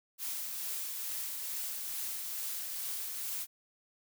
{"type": "noise with tremolo", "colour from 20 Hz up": "blue", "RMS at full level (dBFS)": -37, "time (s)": [0.18, 3.47], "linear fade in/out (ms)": 50, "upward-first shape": "triangle", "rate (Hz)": 2.3, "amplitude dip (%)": 30, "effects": []}